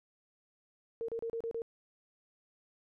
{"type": "tone bursts", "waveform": "sine", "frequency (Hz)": 459.1, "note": "A#4", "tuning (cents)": -26, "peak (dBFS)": -34, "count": 6, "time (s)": [1.01, 1.619], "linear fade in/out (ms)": 0, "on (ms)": 74, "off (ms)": 33, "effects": []}